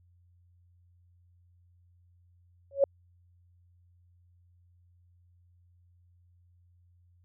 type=tone with exponential growth; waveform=sine; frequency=554.4 Hz; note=C#5; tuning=in tune; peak=-15 dBFS; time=2.71-2.84 s; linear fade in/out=2 ms; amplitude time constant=27 ms; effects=added 88 Hz sine -60 dBFS peak until 7.24 s